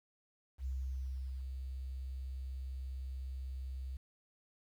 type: tone with ADSR envelope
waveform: sine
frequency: 65.41 Hz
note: C2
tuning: in tune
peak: -35 dBFS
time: 0.58-3.97 s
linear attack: 74 ms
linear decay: 760 ms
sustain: -4 dB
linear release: 5 ms
effects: 11-bit